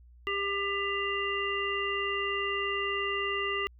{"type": "harmonic tone", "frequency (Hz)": 398.4, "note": "G4", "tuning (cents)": 28, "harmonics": [1, 3, 5, 7], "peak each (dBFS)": [-34, -34, -34, -34], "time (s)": [0.27, 3.67], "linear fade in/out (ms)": 0, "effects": ["added 60 Hz sine -52 dBFS peak until 3.79 s"]}